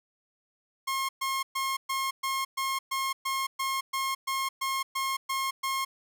sawtooth tone bursts, 1074 Hz, C6, 45 cents sharp, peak -24 dBFS, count 15, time 0.87-5.85 s, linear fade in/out 10 ms, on 220 ms, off 120 ms, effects none

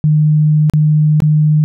sine tone with dropouts, 152.4 Hz, D#3, 36 cents flat, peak -7 dBFS, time 0.04-1.64 s, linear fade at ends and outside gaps 0 ms, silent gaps 0.698-0.736 / 1.203-1.221 s, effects none

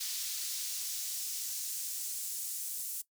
pink noise with high-pass filter sweep, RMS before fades -38 dBFS, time 0-3.02 s, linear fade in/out 10 ms, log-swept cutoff 4500 to 8600 Hz, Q 1.1, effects noise-tail reverb RT60 0.1 s tail -18 dB re dry

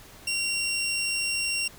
20% pulse tone, 2753 Hz, F7, 25 cents flat, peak -21 dBFS, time 0.27-1.68 s, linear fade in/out 5 ms, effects pink hiss -49 dBFS RMS until 1.78 s

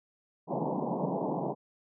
pink band-pass noise, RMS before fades -32 dBFS, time 0.47-1.55 s, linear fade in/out 50 ms, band 140 to 1000 Hz, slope 96 dB/octave, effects none

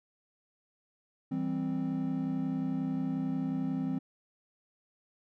triangle chord, C major, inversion first, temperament equal, 164.81 / 196 / 261.6 Hz, E3 / G3 / C4, 0 / 0 / 0 cents, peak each -34 / -35 / -30 dBFS, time 1.31-3.99 s, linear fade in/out 10 ms, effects none

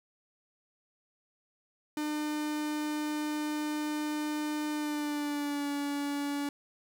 45% pulse tone with pitch glide, 301.3 to 286 Hz, D4 to D4, +44 to -46 cents, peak -31 dBFS, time 1.97-6.49 s, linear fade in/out 2 ms, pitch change -90 cents, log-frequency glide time 4.72-5.69 s, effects 12-bit

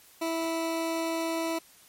20% pulse tone, 328.4 Hz, E4, 6 cents flat, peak -23 dBFS, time 0.21-1.59 s, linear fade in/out 10 ms, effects white hiss -56 dBFS RMS until 1.88 s + MP3 64 kbps

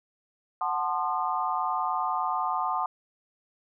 sine chord, F# diminished seventh, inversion none, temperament equal with one note detuned, 740 / 880 / 1046.5 / 1216.1 Hz, F#5 / A5 / C6 / Eb6, 0 / 0 / 0 / -40 cents, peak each -31 dBFS, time 0.61-2.86 s, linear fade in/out 2 ms, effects none

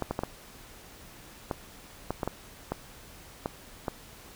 clicks, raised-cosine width 1 ms, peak -15 dBFS, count 11, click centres 0.023 / 0.11 / 0.191 / 0.235 / 1.512 / 2.106 / 2.232 / 2.276 / 2.72 / 3.459 / 3.882 s, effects pink hiss -50 dBFS RMS until 4.35 s

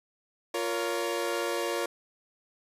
sawtooth chord, Bb minor, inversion second, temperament equal with one note detuned, 349.2 / 466.2 / 562.8 Hz, F4 / Bb4 / Db5, 0 / 0 / +26 cents, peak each -29 dBFS, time 0.54-1.86 s, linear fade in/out 5 ms, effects resampled to 32000 Hz

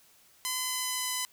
5% pulse tone with pitch glide, 1018 to 1008.1 Hz, C6 to B5, -48 to +35 cents, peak -18 dBFS, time 0.45-1.25 s, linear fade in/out 0 ms, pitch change -17 cents, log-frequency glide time 0.58-1.13 s, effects white hiss -61 dBFS RMS until 1.32 s

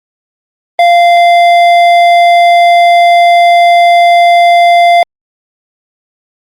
sine tone with hard clipping, 693 Hz, F5, 14 cents flat, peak -4 dBFS, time 0.79-5.03 s, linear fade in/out 2 ms, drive 10 dB, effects Opus 32 kbps

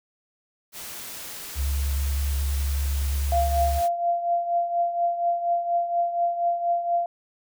white noise, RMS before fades -37 dBFS, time 0.72-3.89 s, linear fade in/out 50 ms
sine tone with vibrato, 69.7 Hz, C#2, 10 cents sharp, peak -22 dBFS, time 1.55-3.82 s, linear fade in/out 50 ms, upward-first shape sine, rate 9.6 Hz, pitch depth 21 cents each way
sine tone with tremolo, 691 Hz, F5, 19 cents flat, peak -18 dBFS, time 3.32-7.06 s, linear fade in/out 2 ms, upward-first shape triangle, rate 4.2 Hz, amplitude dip 70%
effects none

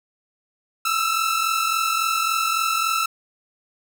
sawtooth tone pair together, 1303 / 1346.6 Hz, E6 / E6, -20 / +36 cents, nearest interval minor second, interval 56 cents, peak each -19 dBFS, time 0.85-3.06 s, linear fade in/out 5 ms, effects none

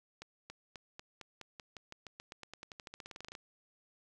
accelerating click train, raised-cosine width 0.2 ms, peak -29 dBFS, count 28, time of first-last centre 0.22-3.352 s, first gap 280 ms, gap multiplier 0.92, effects none

